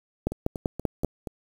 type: two click trains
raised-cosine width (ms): 2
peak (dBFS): -10 / -19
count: 5 / 5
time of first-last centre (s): 0.27-1.047 / 0.32-1.272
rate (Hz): 5.15 / 4.2
effects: 7-bit